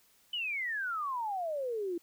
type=exponential sweep; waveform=sine; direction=down; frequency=3036 to 331.7 Hz; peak=-32 dBFS; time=0.33-1.98 s; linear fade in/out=5 ms; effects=white hiss -66 dBFS RMS until 2.02 s